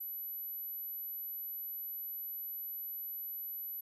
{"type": "tone", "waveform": "sine", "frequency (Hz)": 11920, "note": "F#9", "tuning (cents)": 12, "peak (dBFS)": -39, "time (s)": [0, 3.81], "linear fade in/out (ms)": 10, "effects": []}